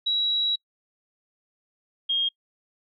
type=tone pair in turn; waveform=sine; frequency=3883 / 3240 Hz; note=B7 / G#7; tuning=-30 / -43 cents; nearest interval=minor third; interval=313 cents; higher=first; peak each=-21 dBFS; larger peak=neither; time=0.06-0.56 / 2.09-2.29 s; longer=first; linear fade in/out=10 ms; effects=noise-tail reverb RT60 0.1 s tail -26 dB re dry